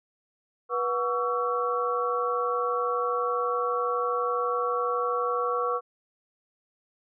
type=tone cluster; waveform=sine; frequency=488.1 / 730 / 1127 / 1334 Hz; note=B4 / F#5 / C#6 / E6; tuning=-20 / -24 / +28 / +20 cents; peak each=-28 / -36 / -28 / -32 dBFS; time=0.69-5.81 s; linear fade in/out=50 ms; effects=none